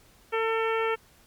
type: harmonic tone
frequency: 449 Hz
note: A4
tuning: 35 cents sharp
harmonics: 1 / 2 / 3 / 4 / 5 / 6 / 7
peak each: -26 / -32 / -31 / -36 / -35 / -38 / -43 dBFS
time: 0.32-0.96 s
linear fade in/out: 20 ms
effects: pink hiss -58 dBFS RMS until 1.26 s + MP3 96 kbps